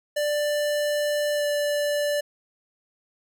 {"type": "tone with pitch glide", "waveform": "square", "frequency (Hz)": [590, 585.2], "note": ["D5", "D5"], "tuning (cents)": [8, -6], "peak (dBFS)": -23, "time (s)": [0.16, 2.21], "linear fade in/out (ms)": 10, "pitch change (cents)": -14, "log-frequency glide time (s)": [1.35, 1.44], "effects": []}